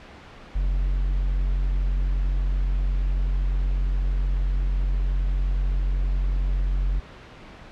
triangle tone, 45.89 Hz, F#1, 14 cents flat, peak -18 dBFS, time 0.55-7 s, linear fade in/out 10 ms, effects pink hiss -44 dBFS RMS until 7.71 s + low-pass 3000 Hz 12 dB/octave

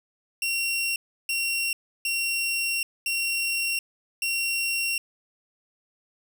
sawtooth tone bursts at uneven times, 2740 Hz, F7, 34 cents flat, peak -21 dBFS, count 5, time 0.42-0.96 / 1.29-1.73 / 2.05-2.83 / 3.06-3.79 / 4.22-4.98 s, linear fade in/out 2 ms, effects none

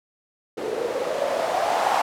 violet noise with low-pass filter sweep, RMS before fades -24 dBFS, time 0.57-2.02 s, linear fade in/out 10 ms, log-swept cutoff 420 to 820 Hz, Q 5.4, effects none

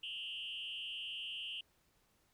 sine tone with frequency modulation, 2969 Hz, F#7, 5 cents sharp, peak -40 dBFS, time 0.03-1.61 s, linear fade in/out 5 ms, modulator 169 Hz, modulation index 1.4, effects tanh soft clip ceiling -36 dBFS + pink hiss -74 dBFS RMS until 2.33 s

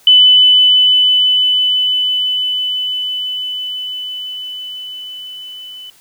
sine tone with level ramp, 3002 Hz, F#7, 24 cents sharp, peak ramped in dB -3 to -29 dBFS, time 0.07-5.9 s, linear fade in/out 2 ms, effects white hiss -48 dBFS RMS until 6 s

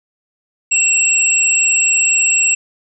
sine tone pair together, 2709 / 7662 Hz, E7 / A#8, +47 / +47 cents, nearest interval octave + tritone, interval 1800 cents, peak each -14 / -13 dBFS, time 0.71-2.55 s, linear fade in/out 10 ms, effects none

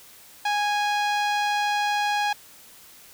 sawtooth tone with low-pass filter, 827 Hz, G#5, 8 cents flat, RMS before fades -24 dBFS, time 0.45-2.33 s, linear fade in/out 5 ms, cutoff 4600 Hz, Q 0.88, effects white hiss -49 dBFS RMS until 3.13 s

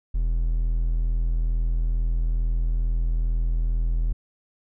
triangle tone, 41.14 Hz, E1, 3 cents flat, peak -18 dBFS, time 0.14-4.13 s, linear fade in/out 10 ms, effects none

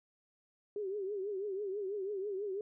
sine tone with vibrato, 397.7 Hz, G4, 25 cents sharp, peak -35 dBFS, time 0.76-2.61 s, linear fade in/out 2 ms, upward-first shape triangle, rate 6.1 Hz, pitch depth 130 cents each way, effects none

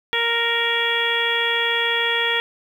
harmonic tone with a mistuned harmonic, 466.2 Hz, A#4, in tune, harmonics 1 / 2 / 3 / 4 / 5 / 6 / 7, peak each -27 / -28 / -29 / -23 / -27 / -29 / -23 dBFS, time 0.13-2.4 s, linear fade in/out 0 ms, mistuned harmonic 7, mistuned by +39 cents, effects 8-bit

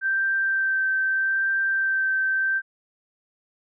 sine tone with vibrato, 1562 Hz, G6, 7 cents flat, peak -20 dBFS, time 0.01-2.62 s, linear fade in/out 50 ms, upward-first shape sine, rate 0.8 Hz, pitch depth 12 cents each way, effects none

